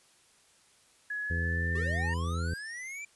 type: tone with pitch glide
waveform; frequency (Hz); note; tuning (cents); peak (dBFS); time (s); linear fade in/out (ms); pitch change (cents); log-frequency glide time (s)
sine; 1686 to 1828; G#6 to A#6; +26 to -34; -32; 1.1-2.14; 5; +140; 1.22-1.91
type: harmonic tone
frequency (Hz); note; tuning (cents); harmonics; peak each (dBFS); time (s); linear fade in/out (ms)
84.3; E2; +39; 1 / 2 / 3 / 4 / 5 / 6; -30 / -38 / -45 / -48 / -46 / -46; 1.3-2.54; 5
type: linear sweep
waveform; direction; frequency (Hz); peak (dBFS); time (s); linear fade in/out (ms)
square; up; 359.8 to 2370; -39; 1.75-3.05; 5
effects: white hiss -63 dBFS RMS until 3.15 s + resampled to 24000 Hz